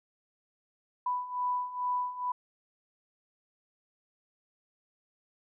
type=beating tone pair; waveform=sine; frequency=990 / 992.3 Hz; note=B5 / B5; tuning=+4 / +8 cents; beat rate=2.3 Hz; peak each=-35 / -31 dBFS; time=1.06-2.32 s; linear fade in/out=5 ms; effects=none

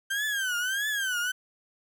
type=tone with vibrato; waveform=35% pulse; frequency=1568 Hz; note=G6; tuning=in tune; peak=-25 dBFS; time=0.1-1.32 s; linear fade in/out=10 ms; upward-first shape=triangle; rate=1.6 Hz; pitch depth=190 cents each way; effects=none

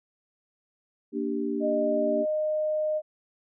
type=chord; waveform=sine; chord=G minor; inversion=first; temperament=equal; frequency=233.1 / 293.7 / 392 Hz; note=Bb3 / D4 / G4; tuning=0 / 0 / 0 cents; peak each=-31 / -30 / -31 dBFS; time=1.12-2.26 s; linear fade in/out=50 ms
type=tone; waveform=sine; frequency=615 Hz; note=D#5; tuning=20 cents flat; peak=-24 dBFS; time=1.6-3.02 s; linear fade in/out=50 ms
effects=none

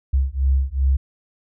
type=beating tone pair; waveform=sine; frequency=65.9 / 68.5 Hz; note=C2 / C#2; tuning=+13 / -20 cents; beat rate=2.6 Hz; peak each=-19 dBFS; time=0.13-0.97 s; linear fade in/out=10 ms; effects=none

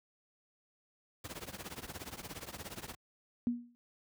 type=noise with tremolo; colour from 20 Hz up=pink; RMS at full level=-41 dBFS; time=1.24-2.95 s; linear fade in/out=5 ms; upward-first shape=triangle; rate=17 Hz; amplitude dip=95%
type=tone with exponential decay; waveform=sine; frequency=240 Hz; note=B3; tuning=49 cents flat; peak=-26 dBFS; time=3.47-3.75 s; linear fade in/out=0 ms; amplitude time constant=59 ms
effects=high-pass 60 Hz 12 dB/octave

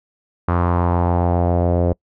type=tone with low-pass filter sweep; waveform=sawtooth; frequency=87.31 Hz; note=F2; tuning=in tune; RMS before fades=-17 dBFS; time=0.48-1.93 s; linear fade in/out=5 ms; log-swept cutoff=1200 to 550 Hz; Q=3.1; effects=noise-tail reverb RT60 0.1 s tail -26 dB re dry

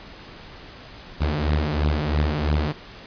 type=beating tone pair; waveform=sawtooth; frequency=73.4 / 76.4 Hz; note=D2 / D#2; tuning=0 / -31 cents; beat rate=3 Hz; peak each=-19 dBFS; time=1.2-2.73 s; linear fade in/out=20 ms; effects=pink hiss -42 dBFS RMS until 3.06 s + resampled to 11025 Hz

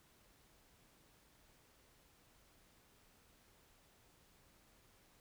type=silence; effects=pink hiss -69 dBFS RMS until 5.2 s

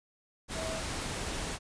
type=tone in noise; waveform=sine; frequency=646 Hz; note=E5; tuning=35 cents flat; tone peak=-37 dBFS; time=0.54-0.83 s; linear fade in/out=50 ms; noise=pink; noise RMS=-36 dBFS; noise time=0.48-1.59 s; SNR=-4 dB; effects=resampled to 22050 Hz

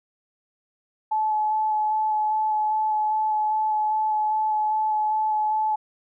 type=tone with vibrato; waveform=sine; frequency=860 Hz; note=A5; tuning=40 cents flat; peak=-20 dBFS; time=1.11-5.76 s; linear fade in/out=10 ms; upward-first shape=square; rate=2.5 Hz; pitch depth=10 cents each way; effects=none

